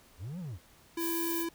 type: linear two-way sweep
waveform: triangle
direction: up then down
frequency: 70.5 to 191.5 to 70.5 Hz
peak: -35 dBFS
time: 0.18-0.59 s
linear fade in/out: 50 ms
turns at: 0.39 s
type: tone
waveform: square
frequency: 334 Hz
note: E4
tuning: 23 cents sharp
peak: -33 dBFS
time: 0.97-1.49 s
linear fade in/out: 5 ms
type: noise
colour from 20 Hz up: violet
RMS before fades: -36 dBFS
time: 0.98-1.46 s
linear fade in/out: 50 ms
effects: pink hiss -60 dBFS RMS until 1.54 s